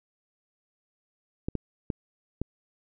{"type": "clicks", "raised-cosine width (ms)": 3, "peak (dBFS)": -16, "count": 4, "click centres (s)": [1.485, 1.553, 1.902, 2.416], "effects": []}